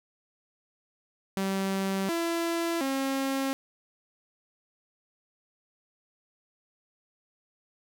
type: tone with pitch steps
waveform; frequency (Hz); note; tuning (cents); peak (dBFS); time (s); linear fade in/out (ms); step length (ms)
sawtooth; 193.4 / 336.1 / 270.1; G3 / E4 / C#4; -23 / +34 / -45; -23; 1.37-3.53; 0; 720
effects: none